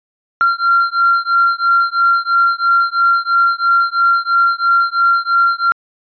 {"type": "beating tone pair", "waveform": "triangle", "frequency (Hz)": [1376, 1379], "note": ["F6", "F6"], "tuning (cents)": [-26, -22], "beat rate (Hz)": 3, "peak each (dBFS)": -11, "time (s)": [0.41, 5.72], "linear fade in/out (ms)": 0, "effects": ["tanh soft clip ceiling -4 dBFS", "resampled to 11025 Hz"]}